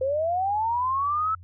sine linear sweep, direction up, 510 to 1318.5 Hz, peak -22 dBFS, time 0.01-1.35 s, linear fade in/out 5 ms, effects added 88 Hz sine -43 dBFS peak until 1.43 s

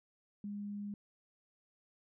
sine tone, 204.4 Hz, G#3, 27 cents flat, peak -39 dBFS, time 0.44-0.94 s, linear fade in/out 2 ms, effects none

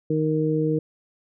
harmonic tone, 155.56 Hz, D#3, in tune, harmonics 1 / 2 / 3, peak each -24 / -24 / -24 dBFS, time 0.1-0.79 s, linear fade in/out 5 ms, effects none

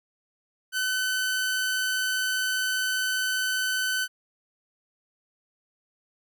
sawtooth tone, 1515 Hz, F#6, 40 cents sharp, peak -21 dBFS, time 0.72-4.08 s, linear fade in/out 50 ms, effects none

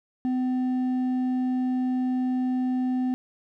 sine tone with hard clipping, 254.2 Hz, C4, 50 cents flat, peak -24 dBFS, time 0.25-3.14 s, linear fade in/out 0 ms, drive 4 dB, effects none

